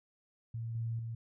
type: tone with level steps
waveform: sine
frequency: 114.7 Hz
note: A#2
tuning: 28 cents flat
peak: -36 / -33 / -37 dBFS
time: 0.54-1.15 s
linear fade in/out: 5 ms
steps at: 0.75 / 0.99 s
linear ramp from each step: 2 ms
effects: none